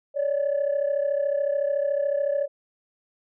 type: tone pair together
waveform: sine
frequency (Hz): 560.2 / 594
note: C#5 / D5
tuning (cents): +18 / +20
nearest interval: minor second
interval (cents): 102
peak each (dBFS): -22 / -25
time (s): 0.14-2.48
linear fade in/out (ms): 50
effects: tanh soft clip ceiling -17 dBFS